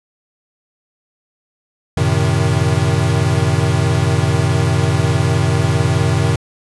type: chord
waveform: square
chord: F# diminished seventh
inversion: none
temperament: equal with one note detuned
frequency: 92.5 / 112.31 / 130.81 / 155.56 Hz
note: F#2 / A2 / C3 / Eb3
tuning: 0 / +36 / 0 / 0 cents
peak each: -19 dBFS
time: 1.97-6.36 s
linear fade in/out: 5 ms
effects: resampled to 24000 Hz